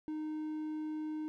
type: tone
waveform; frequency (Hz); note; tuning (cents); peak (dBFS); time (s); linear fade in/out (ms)
triangle; 308.6; D#4; -14; -34; 0.08-1.28; 0
effects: none